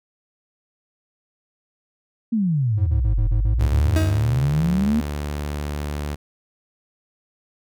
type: exponential two-way sweep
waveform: sine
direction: down then up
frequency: 237.7 to 41.83 to 237.7 Hz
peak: -17 dBFS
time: 2.32-5.01 s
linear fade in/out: 10 ms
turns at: 3.23 s
type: tone bursts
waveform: triangle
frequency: 106.7 Hz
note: G#2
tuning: 47 cents sharp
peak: -18 dBFS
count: 9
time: 2.77-3.95 s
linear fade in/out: 10 ms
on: 100 ms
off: 35 ms
type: tone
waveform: sawtooth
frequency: 73.42 Hz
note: D2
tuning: in tune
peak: -21 dBFS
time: 3.59-6.16 s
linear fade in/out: 20 ms
type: tone with exponential decay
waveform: 30% pulse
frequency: 317.4 Hz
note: D#4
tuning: 35 cents sharp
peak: -16 dBFS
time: 3.96-4.4 s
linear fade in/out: 1 ms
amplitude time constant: 95 ms
effects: none